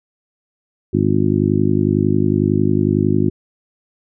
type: harmonic tone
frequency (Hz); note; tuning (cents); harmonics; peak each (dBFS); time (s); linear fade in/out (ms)
51; G#1; -31; 2 / 3 / 4 / 5 / 6 / 7; -20 / -20 / -20 / -20 / -20 / -20; 0.93-3.3; 10
effects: none